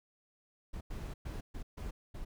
brown noise bursts at uneven times, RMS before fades -41 dBFS, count 6, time 0.73-0.81 / 0.9-1.14 / 1.25-1.41 / 1.54-1.63 / 1.77-1.91 / 2.14-2.25 s, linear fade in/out 10 ms, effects none

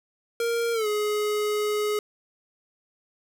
square tone with pitch glide, 466.2 to 420.2 Hz, A#4 to G#4, 0 to +20 cents, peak -24 dBFS, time 0.4-1.99 s, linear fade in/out 2 ms, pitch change -180 cents, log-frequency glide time 0.73-0.87 s, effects none

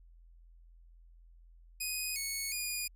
10% pulse tone with pitch steps, 2495 / 2209 / 2447 Hz, D#7 / C#7 / D#7, +4 / -7 / -29 cents, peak -26 dBFS, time 1.8-2.88 s, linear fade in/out 10 ms, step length 360 ms, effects added 42 Hz sine -55 dBFS peak until 2.95 s

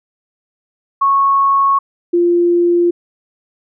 sine tone pair in turn, 1102 / 347.1 Hz, C#6 / F4, -11 / -11 cents, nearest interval octave + minor sixth, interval 2000 cents, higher first, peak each -9 dBFS, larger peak neither, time 1.01-1.79 / 2.13-2.91 s, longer neither, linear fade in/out 10 ms, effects none

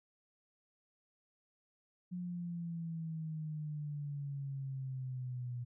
sine exponential sweep, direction down, 180 to 121.1 Hz, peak -38 dBFS, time 2.11-5.65 s, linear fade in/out 20 ms, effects none

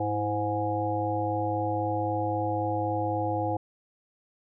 harmonic tone with a mistuned harmonic, 103.83 Hz, G#2, in tune, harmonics 1 / 3 / 5 / 7 / 8, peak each -32 / -32 / -32 / -32 / -32 dBFS, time 0-3.57 s, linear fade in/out 5 ms, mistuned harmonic 3, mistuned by +72 cents, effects none

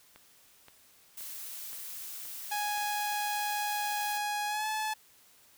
click train, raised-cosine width 0.3 ms, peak -35 dBFS, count 6, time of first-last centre 0.16-2.778 s, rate 1.91 Hz
blue noise, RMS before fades -42 dBFS, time 1.17-4.18 s, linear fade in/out 5 ms
sawtooth tone with pitch glide, 831 to 863.3 Hz, G#5 to A5, +1 to -33 cents, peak -27 dBFS, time 2.51-4.94 s, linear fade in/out 10 ms, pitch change +66 cents, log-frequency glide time 4.47-4.67 s
effects white hiss -61 dBFS RMS until 5.57 s

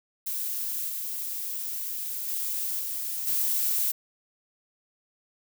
violet noise with level steps, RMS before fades -31 / -33 / -30 / -32 / -26 dBFS, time 0.26-3.92 s, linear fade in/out 10 ms, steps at 0.88 / 2.28 / 2.79 / 3.27 s, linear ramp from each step 5 ms, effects none

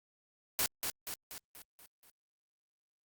white noise with echo, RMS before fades -31 dBFS, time 0.59-0.66 s, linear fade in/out 0 ms, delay 240 ms, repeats 6, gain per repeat -5 dB, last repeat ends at 2.1 s, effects Opus 48 kbps

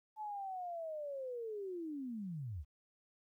sine linear sweep, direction down, 872 to 63 Hz, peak -40 dBFS, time 0.16-2.65 s, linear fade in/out 50 ms, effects 13-bit

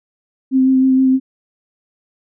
sine tone with vibrato, 262.1 Hz, C4, 3 cents sharp, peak -9 dBFS, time 0.51-1.2 s, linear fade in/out 50 ms, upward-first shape sine, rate 6.4 Hz, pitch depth 15 cents each way, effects none

